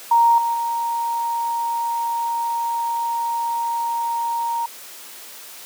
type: tone with level steps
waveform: sine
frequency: 932.3 Hz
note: A#5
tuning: in tune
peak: -11 / -18 / -20 dBFS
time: 0.11-4.66 s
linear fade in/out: 5 ms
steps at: 0.38 / 0.54 s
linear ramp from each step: 2 ms
effects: white hiss -39 dBFS RMS until 5.65 s + high-pass 300 Hz 12 dB/octave